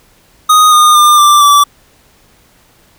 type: tone with pitch steps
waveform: square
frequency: 1244.5 / 1222.4 / 1200.7 / 1179.4 / 1158.5 Hz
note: D#6 / D#6 / D6 / D6 / D6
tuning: 0 / -31 / +38 / +7 / -24 cents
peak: -4 dBFS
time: 0.49-1.64 s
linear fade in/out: 10 ms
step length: 230 ms
effects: pink hiss -48 dBFS RMS until 2.98 s